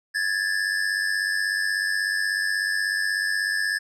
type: tone pair together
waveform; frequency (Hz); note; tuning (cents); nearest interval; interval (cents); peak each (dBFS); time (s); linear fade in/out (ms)
square; 1663.6 / 1760; G#6 / A6; +2 / 0; minor second; 98; -26; 0.14-3.79; 20
effects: low-pass 9000 Hz 12 dB/octave